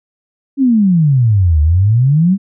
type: exponential two-way sweep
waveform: sine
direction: down then up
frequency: 283.4 to 73.42 to 202.8 Hz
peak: -7 dBFS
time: 0.57-2.38 s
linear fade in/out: 50 ms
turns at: 1.61 s
effects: none